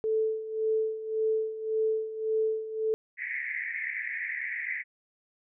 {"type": "tone with tremolo", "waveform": "sine", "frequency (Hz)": 439, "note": "A4", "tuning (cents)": -4, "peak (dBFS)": -23, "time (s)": [0.04, 2.94], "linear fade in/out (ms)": 0, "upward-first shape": "sine", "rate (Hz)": 1.8, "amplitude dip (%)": 75}
{"type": "band-pass noise", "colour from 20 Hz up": "pink", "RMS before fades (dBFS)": -34, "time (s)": [3.17, 4.84], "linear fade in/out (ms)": 50, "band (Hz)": [1800, 2200], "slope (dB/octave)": 96}
{"effects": []}